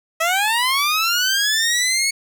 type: linear sweep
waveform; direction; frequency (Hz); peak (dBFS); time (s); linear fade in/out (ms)
15% pulse; up; 638 to 2217; -10; 0.2-2.11; 10
effects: none